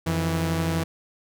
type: tone pair together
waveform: sawtooth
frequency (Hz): 87.74 / 163.5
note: F2 / E3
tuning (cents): +9 / -14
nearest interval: major seventh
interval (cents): 1077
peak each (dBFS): -24 / -20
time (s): 0.06-0.84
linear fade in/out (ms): 10
effects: none